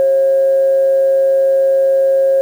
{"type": "tone with amplitude modulation", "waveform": "sine", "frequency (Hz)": 540, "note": "C#5", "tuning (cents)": -45, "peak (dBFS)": -7, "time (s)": [0, 2.41], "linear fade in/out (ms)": 0, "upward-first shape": "sine", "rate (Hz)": 153, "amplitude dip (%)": 25, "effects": ["tanh soft clip ceiling -3 dBFS", "7-bit"]}